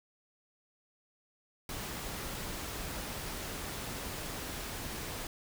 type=noise; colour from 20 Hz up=pink; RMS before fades=-40 dBFS; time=1.69-5.27 s; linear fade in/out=2 ms; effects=none